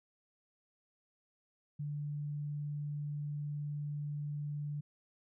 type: tone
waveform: sine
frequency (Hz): 146.83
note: D3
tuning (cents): 0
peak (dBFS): -36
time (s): 1.79-4.81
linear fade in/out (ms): 10
effects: none